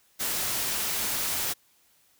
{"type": "noise", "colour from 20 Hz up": "white", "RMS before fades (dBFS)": -29, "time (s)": [0.19, 1.54], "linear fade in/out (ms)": 20, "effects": ["white hiss -64 dBFS RMS until 2.19 s"]}